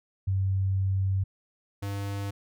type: tone pair in turn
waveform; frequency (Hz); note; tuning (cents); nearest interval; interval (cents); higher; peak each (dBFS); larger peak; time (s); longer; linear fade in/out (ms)
sine / square; 96 / 99.98; G2 / G2; -36 / +35; minor second; 71; second; -23 / -31; first; 0.27-1.24 / 1.82-2.31; first; 10
effects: none